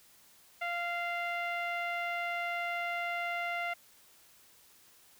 sawtooth tone with low-pass filter, 694 Hz, F5, 11 cents flat, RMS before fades -35 dBFS, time 0.61-3.74 s, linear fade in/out 10 ms, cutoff 2300 Hz, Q 3.6, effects white hiss -61 dBFS RMS until 5.19 s

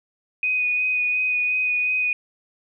sine tone with vibrato, 2489 Hz, D#7, in tune, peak -19 dBFS, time 0.43-2.13 s, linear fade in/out 2 ms, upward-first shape sine, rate 2.8 Hz, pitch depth 15 cents each way, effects none

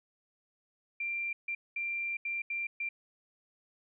sine tone bursts at uneven times, 2370 Hz, D7, 15 cents sharp, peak -32 dBFS, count 6, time 1-1.33 / 1.48-1.55 / 1.76-2.17 / 2.25-2.42 / 2.5-2.67 / 2.8-2.89 s, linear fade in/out 5 ms, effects none

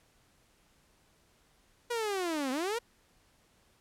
sawtooth linear two-way sweep, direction down then up, 486.9 to 250 to 486.9 Hz, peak -27 dBFS, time 1.9-2.79 s, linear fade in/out 10 ms, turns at 2.51 s, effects pink hiss -67 dBFS RMS until 3.8 s + low-pass 12000 Hz 12 dB/octave

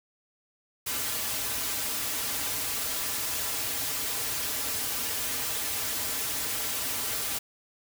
white noise with comb filter, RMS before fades -31 dBFS, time 0.86-7.39 s, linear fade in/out 10 ms, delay 5.5 ms, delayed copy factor -0.8, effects none

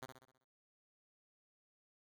5% pulse tone with echo, 130.7 Hz, C3, 1 cent flat, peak -34 dBFS, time 0.02-0.06 s, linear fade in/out 5 ms, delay 64 ms, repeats 6, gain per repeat -6 dB, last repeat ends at 0.444 s, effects none

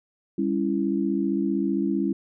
sine chord, C# diminished, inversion second, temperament just, 199.57 / 277.2 / 332.6 Hz, G3 / C#4 / E4, +31 / 0 / +16 cents, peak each -26 dBFS, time 0.38-2.13 s, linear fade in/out 5 ms, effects none

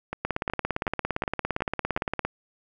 two click trains, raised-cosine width 0.5 ms, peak -11 / -15 dBFS, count 36 / 6, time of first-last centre 0.25-2.25 / 0.13-1.975 s, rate 17.5 / 2.71 Hz, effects none

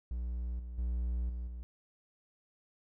triangle tone with level steps, 60 Hz, B1, 49 cents flat, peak -32 / -38 / -29 / -34 / -38 dBFS, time 0.11-1.63 s, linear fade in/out 0 ms, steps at 0.59 / 0.78 / 1.29 / 1.47 s, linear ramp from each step 5 ms, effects none

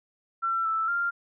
sine tone with pitch steps, 1349 / 1321 / 1393 Hz, E6 / E6 / F6, +40 / +3 / -5 cents, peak -24 dBFS, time 0.42-1.11 s, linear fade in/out 20 ms, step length 230 ms, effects none

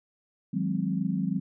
sine chord, Ab dominant seventh, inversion second, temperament equal with one note detuned, 158.47 / 185 / 207.7 / 261.6 Hz, Eb3 / Gb3 / Ab3 / C4, +32 / 0 / 0 / 0 cents, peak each -33 / -28 / -32 / -33 dBFS, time 0.53-1.4 s, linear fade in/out 10 ms, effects none

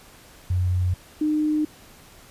sine tone pair in turn, 90.6 / 304.7 Hz, F#2 / D#4, -36 / -36 cents, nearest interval octave + major sixth, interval 2100 cents, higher second, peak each -19 / -19 dBFS, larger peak neither, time 0.5-0.94 / 1.21-1.65 s, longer neither, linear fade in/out 5 ms, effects pink hiss -49 dBFS RMS until 2.3 s + resampled to 32000 Hz

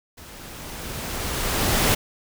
pink noise with level ramp, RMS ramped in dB -43 to -18 dBFS, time 0.17-1.95 s, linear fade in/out 10 ms, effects none

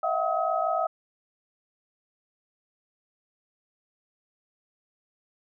sine tone cluster, 639 / 686 / 750 / 1274 Hz, D#5 / F5 / F#5 / D#6, +46 / -31 / +23 / +41 cents, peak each -29 dBFS, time 0.03-0.87 s, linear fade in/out 5 ms, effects none

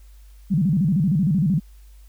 sine tone with vibrato, 171.5 Hz, F3, 31 cents flat, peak -16 dBFS, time 0.5-1.6 s, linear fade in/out 20 ms, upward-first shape square, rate 13 Hz, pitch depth 230 cents each way, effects added 50 Hz sine -43 dBFS peak until 2.08 s + white hiss -60 dBFS RMS until 2.08 s

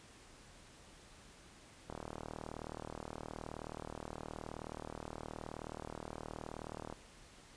click train, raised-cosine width 1 ms, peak -29 dBFS, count 197, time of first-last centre 1.9-6.926 s, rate 39 Hz, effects pink hiss -59 dBFS RMS until 7.56 s + resampled to 22050 Hz

